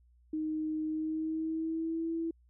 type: tone with pitch glide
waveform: sine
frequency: 311.1 to 329.6 Hz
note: D#4 to E4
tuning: 0 to 0 cents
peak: -31 dBFS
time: 0.33-2.31 s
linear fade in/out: 5 ms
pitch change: +100 cents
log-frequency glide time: 0.86-2.12 s
effects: added 60 Hz sine -61 dBFS peak until 2.49 s